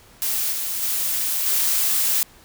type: noise with level steps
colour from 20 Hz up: blue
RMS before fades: -23 / -26 / -23 / -20 dBFS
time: 0.22-2.23 s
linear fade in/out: 0 ms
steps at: 0.52 / 0.82 / 1.46 s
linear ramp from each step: 5 ms
effects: pink hiss -50 dBFS RMS until 2.44 s